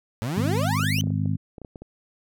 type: exponential sweep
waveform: 30% pulse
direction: up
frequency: 103.83 to 3131 Hz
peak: -23 dBFS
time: 0.22-1.01 s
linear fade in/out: 0 ms
type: harmonic tone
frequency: 51.3 Hz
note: G#1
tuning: 21 cents flat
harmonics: 2 / 3 / 4 / 5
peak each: -25 / -26 / -31 / -31 dBFS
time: 0.36-1.37 s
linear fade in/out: 20 ms
type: clicks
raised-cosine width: 2 ms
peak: -26 dBFS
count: 12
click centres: 0.796 / 0.836 / 0.986 / 1.038 / 1.071 / 1.105 / 1.258 / 1.582 / 1.617 / 1.648 / 1.758 / 1.82 s
effects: none